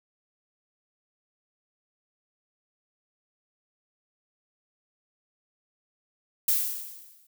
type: noise with exponential decay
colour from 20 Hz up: violet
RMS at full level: -21 dBFS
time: 6.48-7.27 s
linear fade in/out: 5 ms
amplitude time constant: 170 ms
effects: none